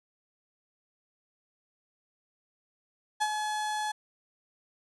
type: tone with ADSR envelope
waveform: 35% pulse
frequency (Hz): 851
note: G#5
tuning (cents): +42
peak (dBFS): -22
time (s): 3.2-3.92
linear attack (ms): 20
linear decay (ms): 52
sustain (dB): -6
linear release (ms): 9
effects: resampled to 24000 Hz